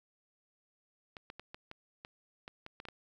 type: clicks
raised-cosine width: 0.3 ms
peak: -29 dBFS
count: 11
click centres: 1.168 / 1.301 / 1.396 / 1.545 / 1.714 / 2.049 / 2.479 / 2.664 / 2.801 / 2.853 / 2.886 s
effects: 11-bit